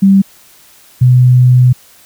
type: tone pair in turn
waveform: sine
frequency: 194.9 / 125.61 Hz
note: G3 / B2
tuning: -10 / +30 cents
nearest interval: minor sixth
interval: 760 cents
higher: first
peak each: -3 dBFS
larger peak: neither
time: 0.02-0.22 / 1.01-1.73 s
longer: second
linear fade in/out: 10 ms
effects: white hiss -43 dBFS RMS until 2.05 s